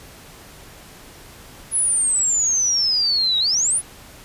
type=exponential two-way sweep; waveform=sine; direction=down then up; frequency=10548 to 3793 to 10548 Hz; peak=-16 dBFS; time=1.71-3.82 s; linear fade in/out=50 ms; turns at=3.39 s; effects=pink hiss -43 dBFS RMS until 4.24 s + resampled to 32000 Hz